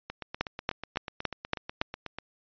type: two click trains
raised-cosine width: 0.3 ms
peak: -10 / -20 dBFS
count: 6 / 18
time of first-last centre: 0.41-1.814 / 0.1-2.186 s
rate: 3.56 / 8.15 Hz
effects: resampled to 11025 Hz